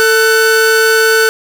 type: tone pair together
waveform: 45% pulse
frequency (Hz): 445.5 / 1498.5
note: A4 / F#6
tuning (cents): +22 / +22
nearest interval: octave + major sixth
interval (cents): 2100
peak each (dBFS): -10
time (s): 0-1.29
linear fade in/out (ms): 0
effects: none